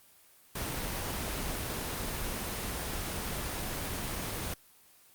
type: noise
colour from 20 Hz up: pink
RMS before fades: -35 dBFS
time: 0.55-4.54 s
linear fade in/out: 5 ms
effects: white hiss -60 dBFS RMS until 5.14 s + Opus 24 kbps